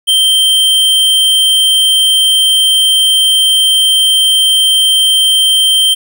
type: tone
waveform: square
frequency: 3136 Hz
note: G7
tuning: in tune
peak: -7 dBFS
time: 0.07-5.95 s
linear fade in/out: 20 ms
effects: 8-bit